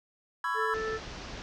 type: chord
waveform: triangle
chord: C# minor seventh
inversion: third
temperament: just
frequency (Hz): 997.9 / 1108.7 / 1330.5 / 1663.1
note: B5 / C#6 / E6 / G#6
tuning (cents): +18 / 0 / +16 / +2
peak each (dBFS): -31 / -34 / -33 / -32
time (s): 0.44-0.74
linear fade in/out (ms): 2
type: harmonic tone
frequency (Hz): 440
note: A4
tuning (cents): 0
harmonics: 1 / 3 / 4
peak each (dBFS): -32 / -38 / -38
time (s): 0.54-1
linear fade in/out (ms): 50
type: low-pass noise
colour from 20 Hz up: pink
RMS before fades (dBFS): -42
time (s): 0.74-1.42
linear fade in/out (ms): 0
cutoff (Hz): 6200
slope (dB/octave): 48
effects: none